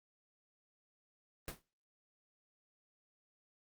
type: noise with exponential decay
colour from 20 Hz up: pink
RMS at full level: -38 dBFS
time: 1.48-1.62 s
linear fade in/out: 2 ms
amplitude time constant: 29 ms
effects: noise-tail reverb RT60 0.3 s tail -21 dB re dry + Opus 24 kbps